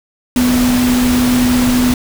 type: tone in noise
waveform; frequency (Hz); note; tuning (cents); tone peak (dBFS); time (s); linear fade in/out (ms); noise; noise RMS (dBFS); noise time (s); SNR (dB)
sine; 248; B3; +7; -10; 0.36-1.94; 2; pink; -19; 0.36-1.94; +6
effects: none